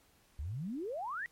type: exponential sweep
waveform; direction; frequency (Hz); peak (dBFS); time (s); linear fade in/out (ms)
sine; up; 65.41 to 1975.5; -36; 0.39-1.26; 0
effects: pink hiss -67 dBFS RMS until 1.31 s + MP3 64 kbps